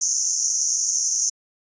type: band-pass noise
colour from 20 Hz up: white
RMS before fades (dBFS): -22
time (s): 0.01-1.3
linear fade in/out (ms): 10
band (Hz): 5800 to 6700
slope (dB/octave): 96
effects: resampled to 16000 Hz